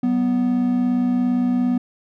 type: tone pair together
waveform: triangle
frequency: 189.46 / 246.9 Hz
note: F#3 / B3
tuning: +41 / 0 cents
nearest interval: perfect fourth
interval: 459 cents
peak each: -23 / -15 dBFS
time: 0.03-1.78 s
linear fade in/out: 5 ms
effects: none